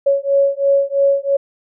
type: beating tone pair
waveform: sine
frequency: 554.4 / 557.4 Hz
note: C#5 / C#5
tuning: 0 / +9 cents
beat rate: 3 Hz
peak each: -15 dBFS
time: 0.06-1.37 s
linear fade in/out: 10 ms
effects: none